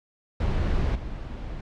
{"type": "noise with level steps", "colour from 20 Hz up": "brown", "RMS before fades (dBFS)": [-24, -34], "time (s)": [0.4, 1.61], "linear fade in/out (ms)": 5, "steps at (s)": 0.95, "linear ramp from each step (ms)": 5, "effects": ["low-pass 4000 Hz 12 dB/octave"]}